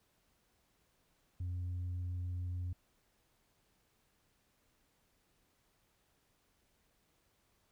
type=tone; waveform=sine; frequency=89.3 Hz; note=F2; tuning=39 cents sharp; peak=-34 dBFS; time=1.4-2.73 s; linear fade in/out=5 ms; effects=tanh soft clip ceiling -35 dBFS + pink hiss -75 dBFS RMS until 7.71 s